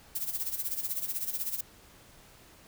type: noise with tremolo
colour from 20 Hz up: violet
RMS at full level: -31 dBFS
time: 0.15-1.61 s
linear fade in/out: 5 ms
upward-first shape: sine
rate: 16 Hz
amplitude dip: 75%
effects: pink hiss -56 dBFS RMS until 2.67 s